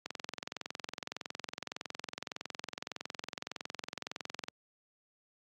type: click train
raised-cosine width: 0.2 ms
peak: -20 dBFS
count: 97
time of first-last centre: 0.06-4.484 s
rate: 21.7 Hz
effects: high-pass 150 Hz 12 dB/octave + AAC 48 kbps